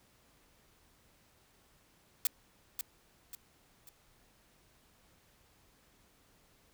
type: noise with echo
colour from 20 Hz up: blue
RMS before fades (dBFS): -28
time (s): 2.25-2.27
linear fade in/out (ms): 2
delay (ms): 540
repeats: 3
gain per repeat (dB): -8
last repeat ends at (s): 3.89
effects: pink hiss -67 dBFS RMS until 6.73 s